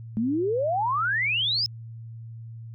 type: exponential sweep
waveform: sine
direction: up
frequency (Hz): 210 to 5274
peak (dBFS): -22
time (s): 0.17-1.66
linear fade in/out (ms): 0
effects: added 114 Hz sine -37 dBFS peak until 2.74 s